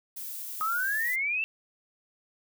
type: noise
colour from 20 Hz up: violet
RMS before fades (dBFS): -38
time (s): 0.16-1.16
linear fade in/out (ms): 10
type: exponential sweep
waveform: sine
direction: up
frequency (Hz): 1244.5 to 2705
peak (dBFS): -26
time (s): 0.61-1.44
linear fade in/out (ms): 0
effects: none